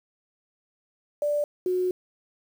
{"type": "tone pair in turn", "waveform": "sine", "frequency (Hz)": [587.3, 365.1], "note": ["D5", "F#4"], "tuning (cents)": [0, -23], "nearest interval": "minor sixth", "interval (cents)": 823, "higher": "first", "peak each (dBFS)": -22, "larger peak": "neither", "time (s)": [[1.22, 1.44], [1.66, 1.91]], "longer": "second", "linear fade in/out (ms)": 2, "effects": ["8-bit"]}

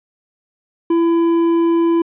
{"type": "tone with hard clipping", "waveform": "triangle", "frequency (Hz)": 335.1, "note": "E4", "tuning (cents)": 29, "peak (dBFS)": -13, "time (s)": [0.9, 2.02], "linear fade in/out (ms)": 5, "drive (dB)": 9, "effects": ["resampled to 8000 Hz"]}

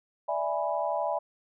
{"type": "chord", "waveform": "sine", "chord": "E dominant seventh", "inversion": "third", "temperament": "equal", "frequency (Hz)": [587.3, 659.3, 830.6, 987.8], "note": ["D5", "E5", "G#5", "B5"], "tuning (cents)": [0, 0, 0, 0], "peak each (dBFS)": [-32, -31, -32, -34], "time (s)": [0.28, 1.19], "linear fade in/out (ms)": 10, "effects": []}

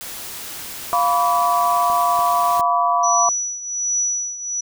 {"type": "noise", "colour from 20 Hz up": "white", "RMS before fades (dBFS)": -32, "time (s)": [0.01, 2.61], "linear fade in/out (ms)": 0}
{"type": "chord", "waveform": "sine", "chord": "B diminished", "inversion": "second", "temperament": "equal with one note detuned", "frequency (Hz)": [698.5, 987.8, 1146.5], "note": ["F5", "B5", "D6"], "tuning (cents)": [0, 0, -42], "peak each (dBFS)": -19, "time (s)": [0.93, 3.29], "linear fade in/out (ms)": 0}
{"type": "clicks", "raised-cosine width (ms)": 2, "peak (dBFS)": [-23, -25, -21], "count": 3, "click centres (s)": [1.9, 2.191, 2.596]}
{"type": "tone with tremolo", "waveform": "sine", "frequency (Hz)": 5900, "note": "F#8", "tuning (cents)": -6, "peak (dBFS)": -16, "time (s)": [3.03, 4.61], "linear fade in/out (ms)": 10, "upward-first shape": "triangle", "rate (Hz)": 1.3, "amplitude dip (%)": 80}
{"effects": []}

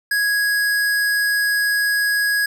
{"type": "tone", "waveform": "square", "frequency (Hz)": 1661, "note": "G#6", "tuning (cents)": 0, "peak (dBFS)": -17, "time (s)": [0.11, 2.46], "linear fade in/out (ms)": 5, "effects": []}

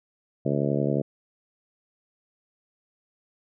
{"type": "harmonic tone", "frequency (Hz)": 71.1, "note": "C#2", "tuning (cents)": 45, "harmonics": [2, 3, 4, 5, 6, 7, 8, 9], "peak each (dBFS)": [-27, -29, -30, -31, -32, -32, -33, -34], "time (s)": [0.45, 1.02], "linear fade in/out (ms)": 10, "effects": []}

